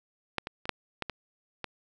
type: clicks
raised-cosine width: 0.3 ms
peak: -12 / -19 / -23 / -9 / -15 / -18 / -18 dBFS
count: 7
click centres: 0.383 / 0.471 / 0.655 / 0.693 / 1.023 / 1.097 / 1.643 s
effects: none